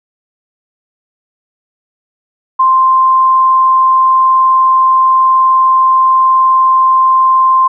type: tone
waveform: sine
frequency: 1046.5 Hz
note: C6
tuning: in tune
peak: -5 dBFS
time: 2.59-7.68 s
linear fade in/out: 10 ms
effects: none